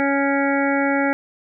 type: harmonic tone with a mistuned harmonic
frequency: 278.6 Hz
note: C#4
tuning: 9 cents sharp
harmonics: 1 / 2 / 3 / 5 / 6 / 7 / 8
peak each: -20 / -23 / -25 / -27 / -28 / -28 / -29 dBFS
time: 0-1.13 s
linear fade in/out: 0 ms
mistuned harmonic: 6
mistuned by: -16 cents
effects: none